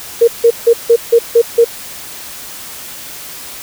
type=tone bursts; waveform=sine; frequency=466.4 Hz; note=A#4; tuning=1 cent sharp; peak=-3 dBFS; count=7; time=0.21-1.646 s; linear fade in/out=10 ms; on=68 ms; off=160 ms; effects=white hiss -29 dBFS RMS until 3.62 s